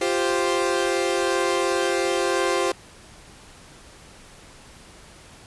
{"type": "chord", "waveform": "sawtooth", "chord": "F suspended second", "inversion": "none", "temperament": "equal", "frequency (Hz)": [349.2, 392, 523.3], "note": ["F4", "G4", "C5"], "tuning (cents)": [0, 0, 0], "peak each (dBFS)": -21, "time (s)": [0.01, 2.72], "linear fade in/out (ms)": 5, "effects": ["pink hiss -47 dBFS RMS until 5.46 s", "resampled to 24000 Hz"]}